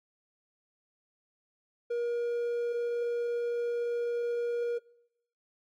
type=tone; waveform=triangle; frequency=475.3 Hz; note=A#4; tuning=34 cents sharp; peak=-27 dBFS; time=1.9-4.78 s; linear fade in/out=10 ms; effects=noise-tail reverb RT60 0.8 s tail -23 dB re dry + AAC 48 kbps